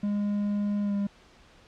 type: tone with pitch glide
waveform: triangle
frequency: 205.1 to 201.2 Hz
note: G#3 to G3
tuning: -21 to +45 cents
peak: -23 dBFS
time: 0.03-1.07 s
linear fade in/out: 5 ms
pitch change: -34 cents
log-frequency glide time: 0.82-0.94 s
effects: pink hiss -56 dBFS RMS until 1.67 s + low-pass 5000 Hz 12 dB/octave